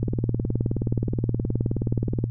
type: click train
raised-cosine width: 3 ms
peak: -11 dBFS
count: 43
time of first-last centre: 0.03-2.241 s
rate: 19 Hz
effects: added 117 Hz sine -26 dBFS peak until 2.3 s